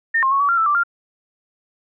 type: tone with pitch steps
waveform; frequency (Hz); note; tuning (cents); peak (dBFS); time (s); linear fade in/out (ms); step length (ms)
sine; 1820 / 1064 / 1103 / 1139 / 1381 / 1322 / 1173 / 1393; A#6 / C6 / C#6 / C#6 / F6 / E6 / D6 / F6; -42 / +29 / -9 / +47 / -20 / +5 / -2 / -5; -14; 0.14-0.836; 10; 87
effects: none